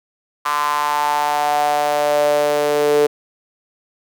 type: tone with high-pass filter sweep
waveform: sawtooth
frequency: 147.4 Hz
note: D3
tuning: 7 cents sharp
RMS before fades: -17 dBFS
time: 0.45-3.07 s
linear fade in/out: 10 ms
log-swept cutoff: 1100 to 440 Hz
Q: 6.4
effects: none